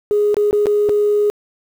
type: tone with dropouts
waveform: sine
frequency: 415.3 Hz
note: G#4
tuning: in tune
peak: -11 dBFS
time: 0.11-1.3 s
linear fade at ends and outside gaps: 0 ms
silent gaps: 0.344-0.368 / 0.51-0.529 / 0.658-0.668 / 0.889-0.894 s
effects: tanh soft clip ceiling -7 dBFS + 7-bit